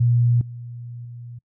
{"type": "tone with level steps", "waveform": "sine", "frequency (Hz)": 119.8, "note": "A#2", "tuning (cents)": 48, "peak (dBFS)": [-14, -32, -34], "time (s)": [0, 1.39], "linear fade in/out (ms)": 10, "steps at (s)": [0.41, 1.05], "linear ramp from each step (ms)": 2, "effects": ["noise-tail reverb RT60 0.1 s tail -26 dB re dry"]}